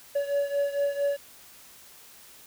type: beating tone pair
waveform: triangle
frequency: 566 / 570.4 Hz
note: C#5 / C#5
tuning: +36 / +49 cents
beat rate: 4.4 Hz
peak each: -24 / -28 dBFS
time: 0.15-1.17 s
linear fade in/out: 10 ms
effects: white hiss -51 dBFS RMS until 2.46 s